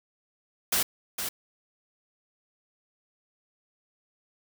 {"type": "noise with echo", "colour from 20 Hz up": "white", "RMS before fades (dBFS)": -25, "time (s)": [0.72, 0.83], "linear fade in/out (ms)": 5, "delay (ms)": 460, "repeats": 1, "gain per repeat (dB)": -7, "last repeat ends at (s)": 1.29, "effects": []}